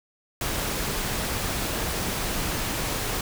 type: noise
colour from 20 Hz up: pink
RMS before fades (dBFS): -28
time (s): 0.41-3.21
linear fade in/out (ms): 2
effects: none